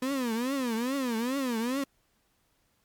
35% pulse tone with vibrato, 249 Hz, B3, 14 cents sharp, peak -26 dBFS, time 0.02-1.84 s, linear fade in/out 5 ms, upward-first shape triangle, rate 2.4 Hz, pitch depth 230 cents each way, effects pink hiss -71 dBFS RMS until 2.84 s + MP3 96 kbps

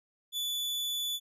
40% pulse tone, 3467 Hz, A7, 26 cents flat, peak -30 dBFS, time 0.32-1.2 s, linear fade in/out 50 ms, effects none

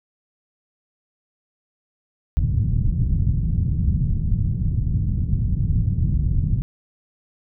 white low-pass noise, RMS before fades -20 dBFS, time 2.37-6.62 s, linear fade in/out 0 ms, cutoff 140 Hz, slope 24 dB/octave, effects none

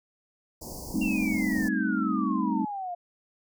pink band-stop noise, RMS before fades -39 dBFS, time 0.61-1.69 s, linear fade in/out 10 ms, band 1000 to 4600 Hz, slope 96 dB/octave
sine chord, A half-diminished seventh, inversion third, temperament equal, 196 / 220 / 261.6 / 311.1 Hz, G3 / A3 / C4 / Eb4, 0 / 0 / 0 / 0 cents, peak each -30 dBFS, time 0.94-2.65 s, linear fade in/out 5 ms
sine exponential sweep, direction down, 2785 to 691 Hz, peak -31 dBFS, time 1.01-2.95 s, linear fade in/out 10 ms
effects none

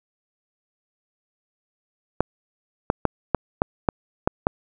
clicks, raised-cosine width 1 ms, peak -3 dBFS, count 8, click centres 2.206 / 2.901 / 3.053 / 3.347 / 3.619 / 3.888 / 4.275 / 4.469 s, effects none

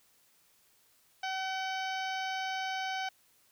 harmonic tone, 760 Hz, F#5, 46 cents sharp, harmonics 1 / 2 / 3 / 4 / 5 / 6 / 7 / 8, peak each -35 / -39 / -42 / -43 / -49 / -50 / -50 / -52 dBFS, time 1.23-3.09 s, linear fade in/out 5 ms, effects white hiss -67 dBFS RMS until 3.51 s

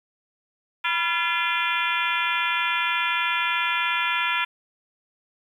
harmonic tone with a mistuned harmonic, 343.3 Hz, F4, 30 cents flat, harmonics 3 / 4 / 5 / 6 / 7 / 8 / 9 / 10, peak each -28 / -28 / -30 / -32 / -27 / -32 / -34 / -33 dBFS, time 0.84-4.45 s, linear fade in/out 10 ms, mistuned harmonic 3, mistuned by -81 cents, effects 9-bit

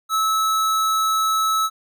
square tone, 1300 Hz, E6, 24 cents flat, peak -18 dBFS, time 0.09-1.7 s, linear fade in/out 50 ms, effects none

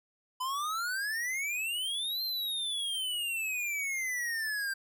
square exponential two-way sweep, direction up then down, 1000 to 4186 to 1570 Hz, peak -32 dBFS, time 0.4-4.74 s, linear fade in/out 10 ms, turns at 2.23 s, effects none

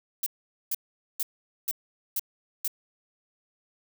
violet noise bursts, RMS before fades -28 dBFS, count 6, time 0.23-2.678 s, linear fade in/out 2 ms, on 33 ms, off 450 ms, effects none

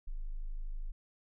sine tone, 26.22 Hz, G#0, 17 cents sharp, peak -35 dBFS, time 0.07-0.92 s, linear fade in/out 10 ms, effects none

